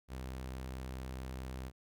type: tone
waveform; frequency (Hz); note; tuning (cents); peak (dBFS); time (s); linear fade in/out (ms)
sawtooth; 64.6; C2; -21; -37; 0.08-1.72; 50
effects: none